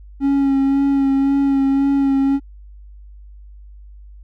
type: tone with vibrato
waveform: triangle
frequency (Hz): 274.9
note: C#4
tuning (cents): -14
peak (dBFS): -11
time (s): 0.2-2.4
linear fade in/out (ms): 50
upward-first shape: sine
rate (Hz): 1.9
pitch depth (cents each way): 21
effects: added 50 Hz sine -37 dBFS peak until 4.23 s